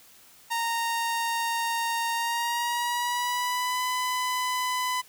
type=tone with pitch glide; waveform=sawtooth; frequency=926 to 1004 Hz; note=A#5 to B5; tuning=-12 to +28 cents; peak=-22 dBFS; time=0.5-5.02 s; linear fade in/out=20 ms; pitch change=+140 cents; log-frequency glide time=2.13-3.82 s; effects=white hiss -54 dBFS RMS until 5.08 s